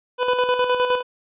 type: tone with tremolo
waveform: 25% pulse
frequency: 497.8 Hz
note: B4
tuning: 14 cents sharp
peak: -12 dBFS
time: 0.18-1.03 s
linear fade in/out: 50 ms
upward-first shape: square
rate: 9.7 Hz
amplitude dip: 50%
effects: resampled to 8000 Hz